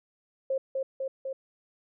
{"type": "tone with echo", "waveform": "sine", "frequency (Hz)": 534, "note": "C5", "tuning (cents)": 35, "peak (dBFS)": -25, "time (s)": [0.5, 0.58], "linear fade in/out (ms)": 5, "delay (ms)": 250, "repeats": 3, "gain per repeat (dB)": -2, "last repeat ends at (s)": 1.33, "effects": []}